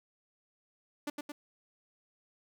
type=tone with echo; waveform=sawtooth; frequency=293.7 Hz; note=D4; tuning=in tune; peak=-30 dBFS; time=1.07-1.1 s; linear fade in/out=5 ms; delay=110 ms; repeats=2; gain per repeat=-3 dB; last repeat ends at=1.32 s; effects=none